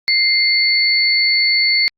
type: tone pair together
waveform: sine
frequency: 2097 / 4443 Hz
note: C7 / C#8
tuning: +3 / +3 cents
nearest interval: octave + minor second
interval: 1300 cents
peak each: -15 / -14 dBFS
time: 0.08-1.88 s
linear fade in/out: 0 ms
effects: Opus 48 kbps